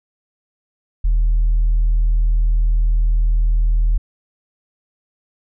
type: tone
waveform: sine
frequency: 40 Hz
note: D#1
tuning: 49 cents sharp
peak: -10 dBFS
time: 1.04-3.98 s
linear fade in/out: 10 ms
effects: tanh soft clip ceiling -10 dBFS